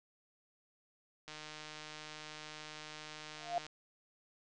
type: click train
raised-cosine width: 0.2 ms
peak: -30 dBFS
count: 366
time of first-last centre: 1.28-3.666 s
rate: 153 Hz
type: tone with exponential growth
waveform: sine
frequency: 698.5 Hz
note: F5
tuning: in tune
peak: -28 dBFS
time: 3.35-3.58 s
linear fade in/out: 1 ms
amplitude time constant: 48 ms
effects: resampled to 22050 Hz